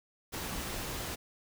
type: noise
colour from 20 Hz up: pink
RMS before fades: -38 dBFS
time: 0.32-1.16 s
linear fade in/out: 20 ms
effects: none